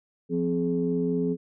sine tone cluster, 174.4 / 258.9 / 421.8 Hz, F3 / C4 / G#4, -2 / -18 / +27 cents, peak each -27 dBFS, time 0.29-1.37 s, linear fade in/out 50 ms, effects tanh soft clip ceiling -13 dBFS

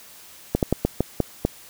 slowing click train, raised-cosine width 2 ms, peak -5 dBFS, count 7, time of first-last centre 0.55-1.45 s, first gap 78 ms, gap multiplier 1.26, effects white hiss -46 dBFS RMS until 1.69 s

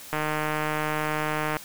click train, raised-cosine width 0.5 ms, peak -12 dBFS, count 221, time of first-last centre 0.13-1.568 s, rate 153 Hz, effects white hiss -43 dBFS RMS until 1.64 s

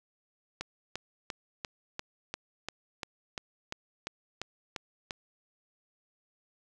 click train, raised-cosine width 0.2 ms, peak -18 dBFS, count 14, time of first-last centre 0.61-5.108 s, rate 2.89 Hz, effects none

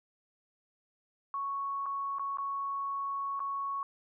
sine tone with dropouts, 1108.7 Hz, C#6, in tune, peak -32 dBFS, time 1.34-3.83 s, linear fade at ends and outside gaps 1 ms, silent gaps 1.859-1.863 / 2.185-2.195 / 2.372-2.384 / 3.394-3.402 s, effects none

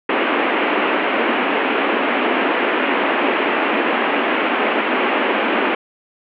pink band-pass noise, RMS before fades -18 dBFS, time 0.09-5.75 s, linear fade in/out 5 ms, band 240 to 2900 Hz, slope 48 dB/octave, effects none

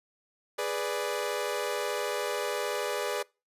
sawtooth chord, G# diminished, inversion none, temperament equal, 415.3 / 493.9 / 587.3 Hz, G#4 / B4 / D5, 0 / 0 / 0 cents, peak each -30 dBFS, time 0.58-3.23 s, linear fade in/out 10 ms, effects noise-tail reverb RT60 0.3 s tail -25 dB re dry + resampled to 32000 Hz

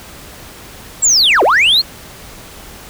sine linear two-way sweep, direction down then up, 7810 to 329.6 to 4426 Hz, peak -5 dBFS, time 1.02-1.82 s, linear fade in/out 20 ms, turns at 1.43 s, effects tanh soft clip ceiling -6 dBFS + pink hiss -35 dBFS RMS until 2.89 s

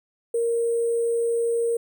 sine tone with sample-and-hold, 466.2 Hz, A#4, in tune, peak -20 dBFS, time 0.34-1.77 s, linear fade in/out 5 ms, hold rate 8820 Hz, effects none

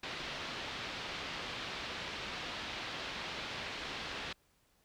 white low-pass noise, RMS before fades -42 dBFS, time 0.03-4.33 s, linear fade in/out 5 ms, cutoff 4000 Hz, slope 24 dB/octave, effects pink hiss -72 dBFS RMS until 4.84 s

